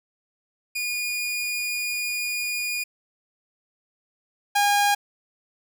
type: tone pair in turn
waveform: sawtooth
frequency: 2442 / 814.9 Hz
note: D#7 / G#5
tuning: -33 / -33 cents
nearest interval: octave + perfect fifth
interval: 1900 cents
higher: first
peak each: -22 / -14 dBFS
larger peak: second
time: 0.75-2.84 / 4.55-4.95 s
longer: first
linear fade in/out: 10 ms
effects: none